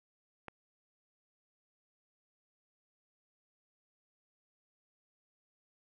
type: click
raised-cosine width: 0.5 ms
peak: -28 dBFS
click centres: 0.483 s
effects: none